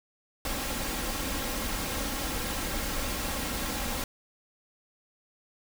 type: noise with comb filter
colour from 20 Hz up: pink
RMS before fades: -32 dBFS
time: 0.45-4.04 s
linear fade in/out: 2 ms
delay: 3.7 ms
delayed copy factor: +0.5
effects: none